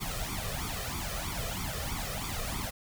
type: noise with flanger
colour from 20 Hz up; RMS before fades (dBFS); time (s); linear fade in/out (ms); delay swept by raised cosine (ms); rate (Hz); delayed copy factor
pink; -35; 0-2.71; 20; 0.86 to 1.67; 3.1; +0.85
effects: none